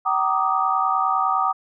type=chord; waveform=sine; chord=Eb major seventh; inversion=first; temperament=equal with one note detuned; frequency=764.8 / 932.3 / 1174.7 / 1244.5 Hz; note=G5 / Bb5 / D6 / Eb6; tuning=-43 / 0 / 0 / 0 cents; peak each=-23 / -27 / -23 / -22 dBFS; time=0.05-1.53 s; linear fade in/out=20 ms; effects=none